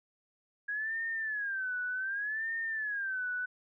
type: tone with vibrato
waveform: sine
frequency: 1643 Hz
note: G#6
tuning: 19 cents flat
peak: -32 dBFS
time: 0.68-3.46 s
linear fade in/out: 10 ms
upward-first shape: sine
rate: 0.66 Hz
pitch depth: 180 cents each way
effects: none